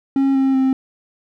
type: tone with pitch steps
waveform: triangle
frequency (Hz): 271.9 / 267.8 / 263.9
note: C#4 / C4 / C4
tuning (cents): -33 / +40 / +15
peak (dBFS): -11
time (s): 0.16-0.73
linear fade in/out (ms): 2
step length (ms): 190
effects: none